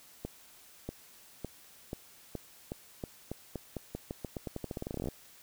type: accelerating click train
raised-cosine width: 2 ms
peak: -23 dBFS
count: 30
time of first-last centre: 0.25-5.086 s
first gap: 640 ms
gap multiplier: 0.87
effects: white hiss -57 dBFS RMS until 5.42 s